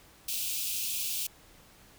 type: high-pass noise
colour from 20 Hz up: white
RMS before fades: -33 dBFS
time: 0.28-1.27 s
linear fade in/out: 5 ms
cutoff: 2400 Hz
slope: 96 dB/octave
effects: pink hiss -57 dBFS RMS until 1.98 s